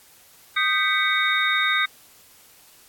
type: tone cluster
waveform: sine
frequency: 1237 / 1553 / 1987 / 2234 / 3705 Hz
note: D#6 / G6 / B6 / C#7 / A#7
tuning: -10 / -17 / +10 / +13 / -11 cents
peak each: -25 dBFS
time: 0.56-1.86 s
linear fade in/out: 10 ms
effects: white hiss -52 dBFS RMS until 2.88 s + AAC 64 kbps